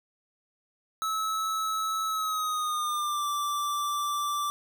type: tone with pitch glide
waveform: square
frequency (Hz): 1299 to 1170.7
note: E6 to D6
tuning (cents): -26 to -6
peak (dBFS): -28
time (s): 1.02-4.5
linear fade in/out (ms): 0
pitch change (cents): -180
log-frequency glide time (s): 2.08-3.27
effects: none